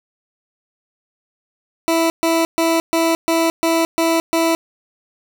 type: tone bursts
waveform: 20% pulse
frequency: 329.6 Hz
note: E4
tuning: in tune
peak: -9 dBFS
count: 8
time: 1.88-4.55 s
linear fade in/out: 0 ms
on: 220 ms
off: 130 ms
effects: none